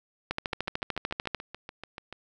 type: two click trains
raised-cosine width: 0.3 ms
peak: -13 / -23 dBFS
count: 15 / 12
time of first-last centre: 0.31-1.347 / 0.53-2.127 s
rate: 13.5 / 6.89 Hz
effects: none